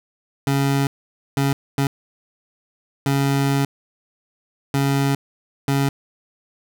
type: tone bursts at uneven times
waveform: 25% pulse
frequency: 138.5 Hz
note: C#3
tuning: 1 cent flat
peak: -13 dBFS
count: 6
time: 0.47-0.87 / 1.37-1.53 / 1.78-1.87 / 3.06-3.65 / 4.74-5.15 / 5.68-5.89 s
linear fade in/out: 2 ms
effects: none